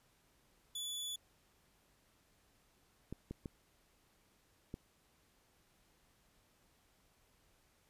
sawtooth tone, 3447 Hz, A7, 36 cents flat, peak -37 dBFS, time 0.75-1.16 s, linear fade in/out 5 ms
clicks, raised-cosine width 3 ms, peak -30 dBFS, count 4, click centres 3.126 / 3.31 / 3.458 / 4.741 s
effects pink hiss -72 dBFS RMS until 7.89 s + resampled to 32000 Hz

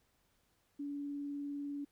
sine tone with vibrato, 285.8 Hz, D4, 47 cents flat, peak -38 dBFS, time 0.79-1.85 s, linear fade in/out 10 ms, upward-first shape sine, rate 20 Hz, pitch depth 14 cents each way, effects pink hiss -75 dBFS RMS until 1.91 s

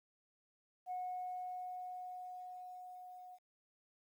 sine tone with level ramp, 730 Hz, F#5, 24 cents flat, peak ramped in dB -37 to -51 dBFS, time 0.86-3.39 s, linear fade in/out 50 ms, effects tanh soft clip ceiling -35 dBFS + 12-bit

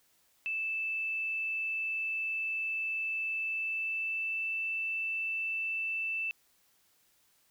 sine tone with pitch glide, 2637 to 2652 Hz, E7 to E7, 0 to +10 cents, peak -31 dBFS, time 0.46-6.31 s, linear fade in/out 0 ms, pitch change +10 cents, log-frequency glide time 3.41-4.58 s, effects white hiss -69 dBFS RMS until 7.5 s

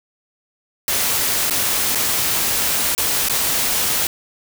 white noise with dropouts, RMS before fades -19 dBFS, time 0.88-4.07 s, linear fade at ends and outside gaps 1 ms, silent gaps 1.499-1.508 / 1.949-1.955 / 2.95-2.979 / 3.286-3.296 s, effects none

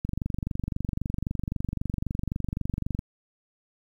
click train, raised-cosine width 5 ms, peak -16 dBFS, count 71, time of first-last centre 0.05-2.991 s, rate 23.8 Hz, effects 9-bit

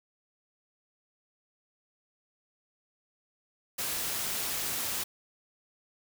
white noise, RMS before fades -33 dBFS, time 3.78-5.04 s, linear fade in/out 10 ms, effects none

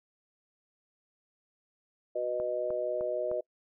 harmonic tone, 123.5 Hz, B2, in tune, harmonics 3 / 4 / 5, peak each -37 / -35 / -31 dBFS, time 2.15-3.41 s, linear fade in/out 10 ms
click train, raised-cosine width 1 ms, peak -29 dBFS, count 4, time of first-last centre 2.4-3.315 s, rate 3.28 Hz
effects noise-tail reverb RT60 0.1 s tail -26 dB re dry

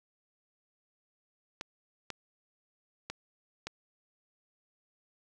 clicks, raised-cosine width 0.2 ms, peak -20 dBFS, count 4, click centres 1.611 / 2.103 / 3.1 / 3.67 s, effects none

